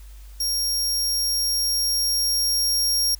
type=tone with level ramp; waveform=sawtooth; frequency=5580 Hz; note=F8; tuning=2 cents flat; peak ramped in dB=-19 to -16 dBFS; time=0.4-3.15 s; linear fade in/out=5 ms; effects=added 50 Hz sine -39 dBFS peak until 3.19 s + white hiss -54 dBFS RMS until 3.19 s